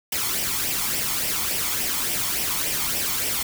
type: noise with flanger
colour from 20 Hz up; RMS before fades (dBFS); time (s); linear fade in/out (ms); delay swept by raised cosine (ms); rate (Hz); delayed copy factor
white; -25; 0.12-3.43; 5; 0.36 to 0.94; 3.5; +0.55
effects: none